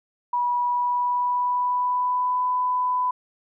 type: tone with pitch glide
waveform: sine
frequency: 973 to 999.2 Hz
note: B5 to B5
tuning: -26 to +20 cents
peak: -20 dBFS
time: 0.33-3.11 s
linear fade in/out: 5 ms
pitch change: +46 cents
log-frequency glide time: 0.55-2.44 s
effects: none